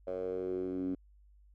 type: tone with band-pass filter sweep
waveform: 10% pulse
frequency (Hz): 92.5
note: F#2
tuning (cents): 0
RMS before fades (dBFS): -36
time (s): 0.07-0.95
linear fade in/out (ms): 5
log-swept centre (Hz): 560 to 260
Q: 5.2
effects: added 50 Hz sine -58 dBFS peak until 1.54 s